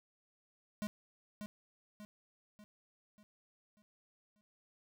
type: tone with echo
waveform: square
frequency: 209.5 Hz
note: G#3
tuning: 15 cents sharp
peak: -37 dBFS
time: 0.82-0.87 s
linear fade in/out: 0 ms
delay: 590 ms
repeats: 6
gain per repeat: -6 dB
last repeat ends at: 4.41 s
effects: none